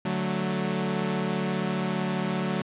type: chord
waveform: sawtooth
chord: D major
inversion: none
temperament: equal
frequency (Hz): 146.83 / 185 / 220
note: D3 / F#3 / A3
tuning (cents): 0 / 0 / 0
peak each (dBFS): -29 / -24 / -27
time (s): 0.05-2.62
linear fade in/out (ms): 5
effects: resampled to 8000 Hz + 9-bit